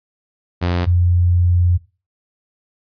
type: tone pair in turn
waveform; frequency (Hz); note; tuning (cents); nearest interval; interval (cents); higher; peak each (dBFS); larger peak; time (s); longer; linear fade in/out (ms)
sawtooth / sine; 88.1 / 88.1; F2 / F2; +16 / +16; unison; 0; neither; -12 / -11; second; 0.61-0.86 / 0.86-1.78; second; 20
effects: noise-tail reverb RT60 0.3 s tail -18 dB re dry + resampled to 11025 Hz